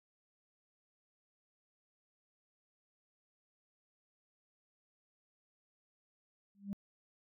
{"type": "tone with exponential growth", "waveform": "sine", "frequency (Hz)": 199.7, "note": "G3", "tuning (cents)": 32, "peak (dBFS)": -31, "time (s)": [6.55, 6.73], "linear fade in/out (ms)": 0, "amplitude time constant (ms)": 39, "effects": ["tanh soft clip ceiling -33 dBFS"]}